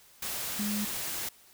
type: tone in noise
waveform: sine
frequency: 207.7 Hz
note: G#3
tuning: in tune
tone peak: -30 dBFS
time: 0.59-0.85 s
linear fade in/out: 5 ms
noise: white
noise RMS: -35 dBFS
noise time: 0.22-1.29 s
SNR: +2 dB
effects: white hiss -58 dBFS RMS until 1.53 s